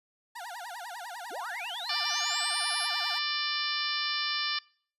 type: tone with vibrato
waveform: 30% pulse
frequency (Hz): 820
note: G#5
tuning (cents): -22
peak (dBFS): -36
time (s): 0.35-3.19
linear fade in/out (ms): 10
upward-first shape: sine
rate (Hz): 10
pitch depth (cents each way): 300
type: linear sweep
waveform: sine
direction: up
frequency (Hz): 196 to 11175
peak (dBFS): -36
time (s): 1.3-2.89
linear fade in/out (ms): 50
type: harmonic tone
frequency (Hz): 592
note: D5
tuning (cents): +14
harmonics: 2 / 3 / 4 / 5 / 6 / 7 / 8 / 9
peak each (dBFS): -37 / -37 / -37 / -37 / -37 / -37 / -37 / -37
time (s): 1.89-4.59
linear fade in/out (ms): 5
effects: noise-tail reverb RT60 0.5 s tail -24 dB re dry + resampled to 32000 Hz